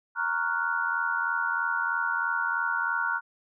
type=chord; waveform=sine; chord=Gb major seventh; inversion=first; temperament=equal; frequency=932.3 / 1108.7 / 1396.9 / 1480 Hz; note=Bb5 / Db6 / F6 / Gb6; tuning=0 / 0 / 0 / 0 cents; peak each=-32 / -35 / -29 / -29 dBFS; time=0.15-3.21 s; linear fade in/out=50 ms; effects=none